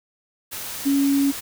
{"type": "tone in noise", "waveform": "sine", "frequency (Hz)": 278.4, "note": "C#4", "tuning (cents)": 8, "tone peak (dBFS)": -16, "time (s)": [0.85, 1.32], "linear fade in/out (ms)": 20, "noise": "white", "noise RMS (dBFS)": -32, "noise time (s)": [0.51, 1.41], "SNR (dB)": 13, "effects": []}